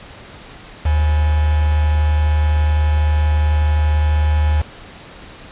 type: tone with quantisation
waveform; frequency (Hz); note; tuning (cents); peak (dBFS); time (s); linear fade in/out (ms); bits
sine; 76; D#2; -40; -12; 0.85-4.62; 10; 4
effects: pink hiss -38 dBFS RMS until 5.51 s + resampled to 8000 Hz